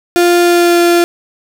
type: tone with pitch glide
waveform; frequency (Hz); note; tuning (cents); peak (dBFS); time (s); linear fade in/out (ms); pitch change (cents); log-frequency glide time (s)
35% pulse; 349.2 to 345.4; F4 to F4; 0 to -19; -5; 0.16-1.04; 0; -19; 0.41-0.78
effects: none